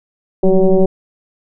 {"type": "tone with frequency modulation", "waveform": "sine", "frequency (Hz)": 192.7, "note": "G3", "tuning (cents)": -29, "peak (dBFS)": -7, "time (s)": [0.43, 0.86], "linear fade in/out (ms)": 5, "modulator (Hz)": 187, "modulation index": 1.9, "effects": []}